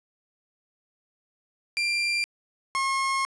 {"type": "tone pair in turn", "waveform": "30% pulse", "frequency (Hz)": [2377, 1079.2], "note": ["D7", "C#6"], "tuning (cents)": [20, -47], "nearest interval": "octave + major second", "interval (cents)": 1367, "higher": "first", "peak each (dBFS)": -21, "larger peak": "neither", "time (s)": [[1.77, 2.24], [2.75, 3.25]], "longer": "second", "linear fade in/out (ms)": 0, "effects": ["resampled to 22050 Hz", "10-bit"]}